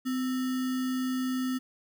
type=tone with sample-and-hold; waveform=sine; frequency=256.4 Hz; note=C4; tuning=35 cents flat; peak=-27 dBFS; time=0.05-1.59 s; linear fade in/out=20 ms; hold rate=1575 Hz; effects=none